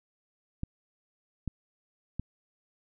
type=clicks; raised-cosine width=5 ms; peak=-20 dBFS; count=3; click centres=0.634 / 1.477 / 2.196 s; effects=none